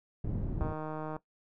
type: low-pass noise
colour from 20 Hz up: pink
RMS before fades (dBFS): -34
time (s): 0.24-0.73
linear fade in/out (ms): 5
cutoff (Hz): 250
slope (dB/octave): 12
type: click train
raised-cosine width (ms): 1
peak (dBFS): -25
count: 87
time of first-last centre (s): 0.61-1.165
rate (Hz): 155
effects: noise-tail reverb RT60 0.1 s tail -17 dB re dry